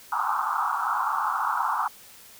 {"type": "band-pass noise", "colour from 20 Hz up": "white", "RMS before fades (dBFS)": -26, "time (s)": [0.12, 1.88], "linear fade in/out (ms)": 5, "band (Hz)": [780, 1400], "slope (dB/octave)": 96, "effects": ["white hiss -49 dBFS RMS until 2.39 s"]}